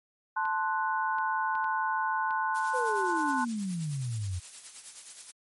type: chord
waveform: sine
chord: F# diminished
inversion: first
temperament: equal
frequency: 880 / 1046.5 / 1480 Hz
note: A5 / C6 / F#6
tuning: 0 / 0 / 0 cents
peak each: -30 / -31 / -32 dBFS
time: 0.36-3.45 s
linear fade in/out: 10 ms
type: clicks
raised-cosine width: 0.3 ms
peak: -32 dBFS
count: 5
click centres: 0.454 / 1.185 / 1.553 / 1.643 / 2.308 s
type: noise with tremolo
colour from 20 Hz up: blue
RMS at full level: -41 dBFS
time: 2.54-5.32 s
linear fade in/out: 20 ms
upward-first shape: sine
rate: 9.5 Hz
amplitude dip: 55%
type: exponential sweep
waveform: sine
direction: down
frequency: 524 to 86.1 Hz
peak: -30 dBFS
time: 2.73-4.4 s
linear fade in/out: 20 ms
effects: MP3 48 kbps